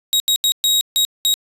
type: tone bursts at uneven times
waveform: sawtooth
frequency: 3800 Hz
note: A#7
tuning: 33 cents sharp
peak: -10 dBFS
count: 6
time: 0.13-0.2 / 0.28-0.36 / 0.44-0.52 / 0.64-0.81 / 0.96-1.05 / 1.25-1.34 s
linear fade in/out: 0 ms
effects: resampled to 32000 Hz